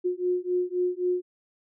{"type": "beating tone pair", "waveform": "sine", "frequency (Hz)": [358.2, 362], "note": ["F4", "F#4"], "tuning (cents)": [44, -38], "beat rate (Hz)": 3.8, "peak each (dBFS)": -27, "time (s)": [0.04, 1.22], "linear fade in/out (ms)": 20, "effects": []}